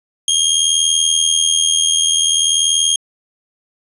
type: tone with amplitude modulation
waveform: 20% pulse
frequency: 3240 Hz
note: G#7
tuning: 43 cents flat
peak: -4 dBFS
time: 0.28-2.96 s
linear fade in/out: 2 ms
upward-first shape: sine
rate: 80.5 Hz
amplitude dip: 60%
effects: resampled to 24000 Hz